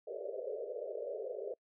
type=band-pass noise; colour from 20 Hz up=pink; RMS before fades=-41 dBFS; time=0.07-1.54 s; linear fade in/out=5 ms; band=400 to 620 Hz; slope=96 dB/octave; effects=noise-tail reverb RT60 0.1 s tail -26 dB re dry